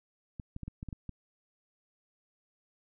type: clicks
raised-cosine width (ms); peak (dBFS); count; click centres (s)
5; -27; 8; 0.398 / 0.564 / 0.633 / 0.68 / 0.829 / 0.887 / 0.928 / 1.093
effects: none